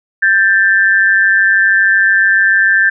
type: tone pair together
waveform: sine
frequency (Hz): 1573.3 / 1766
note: G6 / A6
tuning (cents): +6 / +6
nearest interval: major second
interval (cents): 200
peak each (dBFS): -10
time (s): 0.22-2.9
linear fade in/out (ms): 10
effects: none